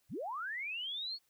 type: linear sweep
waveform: sine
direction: up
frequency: 65.41 to 4446 Hz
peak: -37 dBFS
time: 0.09-1.19 s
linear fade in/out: 50 ms
effects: white hiss -75 dBFS RMS until 1.29 s